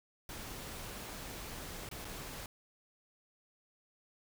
pink noise with dropouts, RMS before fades -45 dBFS, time 0.29-2.46 s, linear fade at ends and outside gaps 2 ms, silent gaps 1.89-1.913 / 2.047-2.051 s, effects none

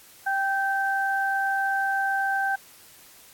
sine tone pair together, 784 / 1556.3 Hz, G5 / G6, 0 / -13 cents, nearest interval octave, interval 1187 cents, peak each -25 dBFS, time 0.26-2.56 s, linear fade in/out 10 ms, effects white hiss -51 dBFS RMS until 3.33 s + AAC 64 kbps

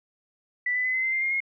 sine tone with pitch steps, 1975.5 / 1999.6 / 2024 / 2049 / 2074 / 2099 / 2125 / 2151 Hz, B6 / B6 / B6 / C7 / C7 / C7 / C7 / C7, 0 / +21 / +42 / -37 / -16 / +5 / +26 / +47 cents, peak -23 dBFS, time 0.66-1.404 s, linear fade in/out 5 ms, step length 93 ms, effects none

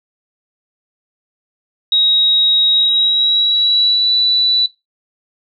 sine tone with pitch glide, 3800 to 3961 Hz, A#7 to B7, +33 to +4 cents, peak -10 dBFS, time 1.92-4.66 s, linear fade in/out 2 ms, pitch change +71 cents, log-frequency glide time 2.71-4.12 s, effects noise-tail reverb RT60 0.2 s tail -17 dB re dry

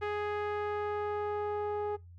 sawtooth tone with low-pass filter sweep, 416 Hz, G#4, 3 cents sharp, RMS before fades -34 dBFS, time 0.01-1.97 s, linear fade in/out 20 ms, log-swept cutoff 2000 to 850 Hz, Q 1.2, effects noise-tail reverb RT60 0.2 s tail -22 dB re dry + added 87 Hz sine -49 dBFS peak until 2.18 s

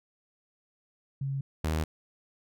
sine / sawtooth tone pair in turn, 136.9 / 78.69 Hz, C#3 / D#2, -21 / +20 cents, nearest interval minor seventh, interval 959 cents, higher first, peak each -29 / -23 dBFS, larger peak second, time 1.21-1.41 / 1.64-1.84 s, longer neither, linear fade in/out 5 ms, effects none

